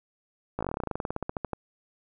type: slowing click train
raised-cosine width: 1 ms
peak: -16 dBFS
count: 23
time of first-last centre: 0.59-1.533 s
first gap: 17 ms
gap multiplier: 1.08
effects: none